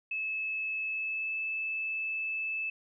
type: tone with pitch glide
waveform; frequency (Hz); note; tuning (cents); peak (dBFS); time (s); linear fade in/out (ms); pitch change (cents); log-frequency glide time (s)
sine; 2600 to 2621; E7 to E7; -24 to -11; -31; 0.11-2.7; 5; +13; 0.85-1.37
effects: none